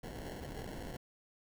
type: noise with sample-and-hold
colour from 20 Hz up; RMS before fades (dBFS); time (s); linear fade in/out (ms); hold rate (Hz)
pink; -44; 0.03-0.97; 10; 1225
effects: none